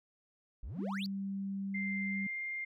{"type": "exponential sweep", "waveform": "triangle", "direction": "up", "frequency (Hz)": [43, 4822], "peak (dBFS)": -38, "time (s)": [0.63, 1.06], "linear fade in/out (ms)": 0}
{"type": "tone", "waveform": "sine", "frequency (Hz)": 196, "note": "G3", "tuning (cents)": 0, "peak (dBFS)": -35, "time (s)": [0.77, 2.27], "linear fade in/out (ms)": 5}
{"type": "tone with pitch glide", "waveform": "sine", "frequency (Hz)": [2093, 2110], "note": ["C7", "C7"], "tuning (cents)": [0, 14], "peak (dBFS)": -36, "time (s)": [1.74, 2.65], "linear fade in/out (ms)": 10, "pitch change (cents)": 14, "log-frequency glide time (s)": [2.06, 2.39]}
{"effects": []}